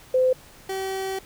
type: tone pair in turn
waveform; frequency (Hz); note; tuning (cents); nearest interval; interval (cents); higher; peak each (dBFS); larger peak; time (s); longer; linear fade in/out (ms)
sine / 30% pulse; 513 / 383.6; C5 / G4; -34 / -37; perfect fourth; 503; first; -16 / -24; first; 0.14-0.33 / 0.69-1.19; second; 5
effects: pink hiss -49 dBFS RMS until 1.25 s